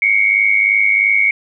sine tone pair together, 2164 / 2267 Hz, C#7 / C#7, -42 / +38 cents, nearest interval minor second, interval 80 cents, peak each -13 dBFS, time 0.02-1.31 s, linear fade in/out 2 ms, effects none

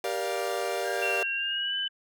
40% pulse chord, G minor seventh, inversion none, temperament equal with one note detuned, 392 / 474 / 587.3 / 698.5 Hz, G4 / Bb4 / D5 / F5, 0 / +29 / 0 / 0 cents, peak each -33 dBFS, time 0.04-1.23 s, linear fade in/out 2 ms
sine tone with vibrato, 1597 Hz, G6, 32 cents sharp, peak -34 dBFS, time 0.83-1.89 s, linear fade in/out 50 ms, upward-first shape sine, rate 2.4 Hz, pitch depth 9 cents each way
sine tone with pitch glide, 2743 to 3009 Hz, F7 to F#7, -32 to +28 cents, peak -28 dBFS, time 1.02-1.88 s, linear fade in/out 5 ms, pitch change +160 cents, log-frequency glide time 1.35-1.76 s
effects none

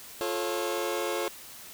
sawtooth chord, F augmented, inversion none, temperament just, 349.2 / 436.5 / 545.7 Hz, F4 / A4 / C#5, 0 / -14 / -27 cents, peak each -29 dBFS, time 0.21-1.28 s, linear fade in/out 0 ms, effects white hiss -46 dBFS RMS until 1.73 s

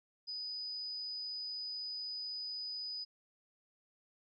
sine tone, 4978 Hz, D#8, in tune, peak -39 dBFS, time 0.27-3.05 s, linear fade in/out 20 ms, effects none

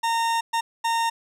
40% pulse tone bursts at uneven times, 919 Hz, A#5, 25 cents flat, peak -20 dBFS, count 3, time 0.03-0.41 / 0.53-0.61 / 0.84-1.1 s, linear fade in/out 10 ms, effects low-pass 10000 Hz 12 dB/octave + 10-bit

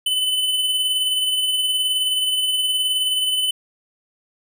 square tone with tremolo, 3018 Hz, F#7, 34 cents sharp, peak -17 dBFS, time 0.06-3.51 s, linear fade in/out 5 ms, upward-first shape sine, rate 19 Hz, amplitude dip 35%, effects none

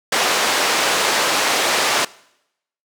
pink band-pass noise, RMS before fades -18 dBFS, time 0.12-2.05 s, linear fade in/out 5 ms, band 530 to 7400 Hz, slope 12 dB/octave, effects noise-tail reverb RT60 0.8 s tail -22 dB re dry

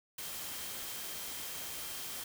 sine tone in noise, 3173 Hz, G7, 20 cents sharp, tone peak -53 dBFS, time 0.18-2.24 s, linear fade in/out 5 ms, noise white, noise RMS -42 dBFS, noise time 0.18-2.24 s, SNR -14 dB, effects none

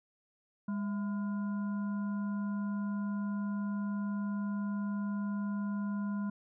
harmonic tone with a mistuned harmonic, 203 Hz, G#3, 39 cents flat, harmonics 1 / 3 / 5 / 7, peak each -32 / -53 / -48 / -51 dBFS, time 0.68-6.3 s, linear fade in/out 5 ms, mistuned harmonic 3, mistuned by +130 cents, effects none

